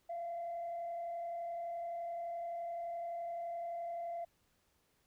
sine tone with frequency modulation, 685 Hz, F5, 34 cents flat, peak -37 dBFS, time 0.09-4.25 s, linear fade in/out 10 ms, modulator 31.7 Hz, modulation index 0.38, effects tanh soft clip ceiling -35 dBFS + pink hiss -75 dBFS RMS until 5.06 s

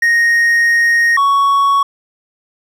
triangle tone pair in turn, 1864.7 / 1115.2 Hz, A#6 / C#6, 0 / +10 cents, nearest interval major sixth, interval 890 cents, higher first, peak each -7 dBFS, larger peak neither, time 0.02-1.17 / 1.17-1.83 s, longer first, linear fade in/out 5 ms, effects none

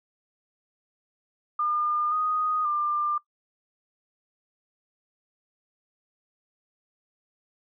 sine tone with pitch steps, 1208 / 1243 / 1194 Hz, D6 / D#6 / D6, +48 / -2 / +28 cents, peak -23 dBFS, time 1.59-3.18 s, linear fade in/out 5 ms, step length 530 ms, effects noise-tail reverb RT60 0.1 s tail -21 dB re dry

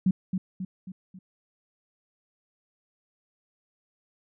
sine tone with echo, 186.6 Hz, F#3, 15 cents sharp, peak -18 dBFS, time 0.06-0.11 s, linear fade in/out 5 ms, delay 270 ms, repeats 4, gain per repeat -6 dB, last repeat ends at 1.19 s, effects none

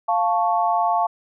sine chord, F augmented, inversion none, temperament equal, 698.5 / 880 / 1108.7 Hz, F5 / A5 / C#6, 0 / 0 / 0 cents, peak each -20 / -21 / -24 dBFS, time 0.08-1.07 s, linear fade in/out 10 ms, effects none

